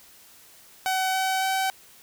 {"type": "tone with pitch steps", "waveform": "sawtooth", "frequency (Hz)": [755, 759.8, 764.7], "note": ["F#5", "F#5", "G5"], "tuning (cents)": [35, 46, -43], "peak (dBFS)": -19, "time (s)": [0.86, 1.7], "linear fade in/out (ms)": 0, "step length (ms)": 280, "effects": ["white hiss -52 dBFS RMS until 2.02 s"]}